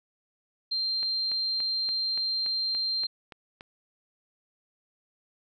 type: tone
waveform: sine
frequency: 4165 Hz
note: C8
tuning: 9 cents flat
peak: -26 dBFS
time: 0.71-3.07 s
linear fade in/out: 10 ms
type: click train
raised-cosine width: 0.3 ms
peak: -27 dBFS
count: 10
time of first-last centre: 1.03-3.609 s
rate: 3.49 Hz
effects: none